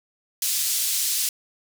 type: band-pass noise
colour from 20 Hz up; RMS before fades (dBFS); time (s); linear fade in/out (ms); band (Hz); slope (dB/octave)
white; -24; 0.42-1.29; 2; 3900 to 13000; 12
effects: none